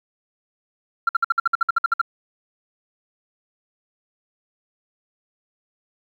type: tone bursts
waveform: sine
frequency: 1369 Hz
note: F6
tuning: 35 cents flat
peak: -12 dBFS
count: 13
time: 1.07-2.015 s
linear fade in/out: 5 ms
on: 21 ms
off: 56 ms
effects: tanh soft clip ceiling -11 dBFS + 9-bit